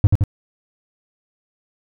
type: tone with echo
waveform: triangle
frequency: 101.9 Hz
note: G#2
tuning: 32 cents flat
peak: -4 dBFS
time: 0.04-0.07 s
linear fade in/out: 0 ms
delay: 84 ms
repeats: 2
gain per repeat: -3 dB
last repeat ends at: 0.238 s
effects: none